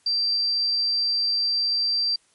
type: tone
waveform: sine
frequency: 4699 Hz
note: D8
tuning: in tune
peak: -20 dBFS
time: 0.06-2.16 s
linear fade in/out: 5 ms
effects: white hiss -62 dBFS RMS until 2.34 s + MP3 48 kbps